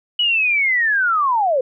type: linear sweep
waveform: sine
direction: down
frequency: 2960 to 489.7 Hz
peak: -14 dBFS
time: 0.19-1.61 s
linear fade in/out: 5 ms
effects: none